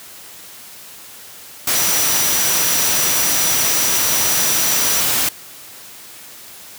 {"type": "tone in noise", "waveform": "sine", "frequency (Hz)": 5860, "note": "F#8", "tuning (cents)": -18, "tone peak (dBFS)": -21, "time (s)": [1.75, 5.01], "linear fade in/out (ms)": 5, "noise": "white", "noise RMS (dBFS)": -17, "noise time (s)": [1.67, 5.29], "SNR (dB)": -7, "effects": ["white hiss -38 dBFS RMS until 6.78 s", "high-pass 80 Hz 12 dB/octave"]}